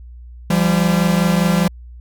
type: tone pair together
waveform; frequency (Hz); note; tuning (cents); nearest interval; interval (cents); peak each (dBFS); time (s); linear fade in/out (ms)
45% pulse; 171.04 / 196; F3 / G3; -36 / 0; major second; 236; -15 / -17; 0.5-1.68; 5
effects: added 60 Hz sine -34 dBFS peak until 2 s